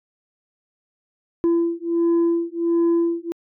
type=beating tone pair; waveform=sine; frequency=337.2 / 338.6 Hz; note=E4 / E4; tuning=+39 / +46 cents; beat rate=1.4 Hz; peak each=-18 dBFS; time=1.44-3.32 s; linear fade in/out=0 ms; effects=tanh soft clip ceiling -14 dBFS